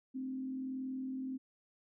sine tone with frequency modulation, 261.6 Hz, C4, in tune, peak -37 dBFS, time 0.14-1.38 s, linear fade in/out 20 ms, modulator 41.4 Hz, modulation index 0.33, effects none

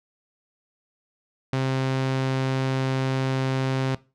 sawtooth tone, 132.3 Hz, C3, 20 cents sharp, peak -18 dBFS, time 1.53-3.95 s, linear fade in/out 2 ms, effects noise-tail reverb RT60 0.3 s tail -20 dB re dry + low-pass 5000 Hz 12 dB/octave

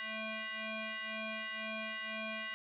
sine tone with frequency modulation, 220 Hz, A3, in tune, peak -38 dBFS, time 0-2.54 s, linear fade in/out 0 ms, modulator 438 Hz, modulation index 6.3, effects none

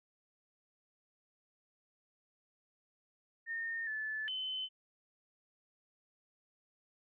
sine tone with pitch steps, 1829 / 1739 / 3048 Hz, A#6 / A6 / G7, -33 / -21 / -49 cents, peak -36 dBFS, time 3.46-4.69 s, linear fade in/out 50 ms, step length 410 ms, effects none

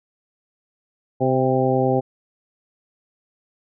harmonic tone with a mistuned harmonic, 130 Hz, C3, 11 cents flat, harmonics 1 / 2 / 3 / 4 / 5 / 6, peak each -23 / -23 / -22 / -22 / -27 / -24 dBFS, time 1.2-2.01 s, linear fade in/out 20 ms, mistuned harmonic 6, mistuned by +23 cents, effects none

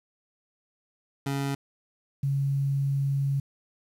25% pulse / sine tone pair in turn, 138.59 / 138.59 Hz, C#3 / C#3, 0 / 0 cents, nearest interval unison, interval 0 cents, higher neither, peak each -23 dBFS, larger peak neither, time 1.26-1.55 / 2.23-3.4 s, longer second, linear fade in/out 5 ms, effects resampled to 32000 Hz + 9-bit

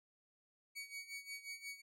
sawtooth tone with tremolo, 2251 Hz, C#7, 26 cents sharp, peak -40 dBFS, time 0.75-1.82 s, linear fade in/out 20 ms, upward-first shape sine, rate 5.6 Hz, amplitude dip 80%, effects low-pass 12000 Hz 12 dB/octave

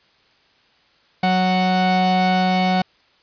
45% pulse tone pair together, 184.76 / 740 Hz, F#3 / F#5, -2 / 0 cents, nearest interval 2 octaves, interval 2402 cents, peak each -18 dBFS, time 1.23-2.82 s, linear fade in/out 5 ms, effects white hiss -57 dBFS RMS until 3.22 s + resampled to 11025 Hz

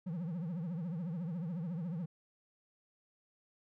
triangle tone with vibrato, 169.9 Hz, F3, 47 cents flat, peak -34 dBFS, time 0.06-2.06 s, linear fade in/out 10 ms, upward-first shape triangle, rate 14 Hz, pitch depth 210 cents each way, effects none

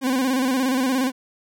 40% pulse tone with vibrato, 260 Hz, C4, 11 cents flat, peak -18 dBFS, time 0.01-1.12 s, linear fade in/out 50 ms, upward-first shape square, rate 17 Hz, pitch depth 60 cents each way, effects none

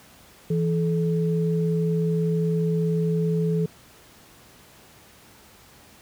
sine tone pair together, 164.81 / 430.9 Hz, E3 / A4, 0 / -36 cents, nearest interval octave + perfect fourth, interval 1664 cents, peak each -21 / -26 dBFS, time 0.5-3.66 s, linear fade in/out 5 ms, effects pink hiss -51 dBFS RMS until 6.01 s + high-pass 60 Hz 12 dB/octave

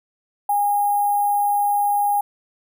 sine tone with sample-and-hold, 818 Hz, G#5, 26 cents flat, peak -16 dBFS, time 0.49-2.21 s, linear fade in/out 5 ms, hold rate 11025 Hz, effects none

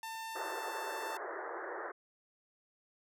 sawtooth tone with pitch glide, 896 to 888.3 Hz, A5 to A5, +31 to +16 cents, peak -37 dBFS, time 0.03-1.17 s, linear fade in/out 2 ms, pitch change -15 cents, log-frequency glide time 0.31-0.56 s
pink band-pass noise, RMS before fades -42 dBFS, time 0.35-1.92 s, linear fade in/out 10 ms, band 340 to 1900 Hz, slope 96 dB/octave
effects none

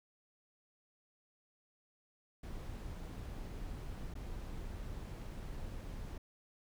brown noise with dropouts, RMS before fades -44 dBFS, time 2.43-6.18 s, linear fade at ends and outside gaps 5 ms, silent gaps 4.14-4.152 s, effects none

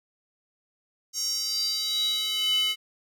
square tone with high-pass filter sweep, 428.4 Hz, A4, 46 cents flat, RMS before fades -27 dBFS, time 1.13-2.76 s, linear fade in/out 50 ms, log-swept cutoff 6000 to 2700 Hz, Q 8.3, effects none

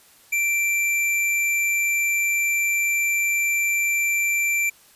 square tone, 2349 Hz, D7, in tune, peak -20 dBFS, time 0.32-4.7 s, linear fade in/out 10 ms, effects white hiss -53 dBFS RMS until 4.95 s + resampled to 32000 Hz

